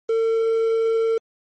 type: tone with quantisation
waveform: triangle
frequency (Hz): 451.7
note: A4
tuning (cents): +45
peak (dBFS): -15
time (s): 0.09-1.18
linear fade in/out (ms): 5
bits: 7
effects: MP3 32 kbps